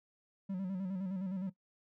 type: tone with vibrato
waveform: triangle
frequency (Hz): 188.4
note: F#3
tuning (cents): +32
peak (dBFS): -33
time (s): 0.49-1.5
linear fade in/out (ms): 10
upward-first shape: square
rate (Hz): 9.7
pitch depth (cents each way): 59
effects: noise-tail reverb RT60 0.1 s tail -17 dB re dry